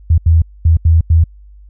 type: tone bursts at uneven times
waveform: sine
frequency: 81.7 Hz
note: E2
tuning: 15 cents flat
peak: -5 dBFS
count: 5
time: 0.1-0.18 / 0.26-0.42 / 0.65-0.77 / 0.85-1.01 / 1.1-1.24 s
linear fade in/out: 5 ms
effects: added 50 Hz sine -36 dBFS peak until 1.69 s